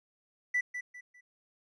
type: tone with echo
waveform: triangle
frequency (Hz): 1975.5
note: B6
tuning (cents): 0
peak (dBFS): -23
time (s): 0.54-0.61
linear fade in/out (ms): 10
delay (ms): 200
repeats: 3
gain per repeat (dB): -10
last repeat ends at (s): 1.21
effects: tanh soft clip ceiling -22 dBFS + resampled to 22050 Hz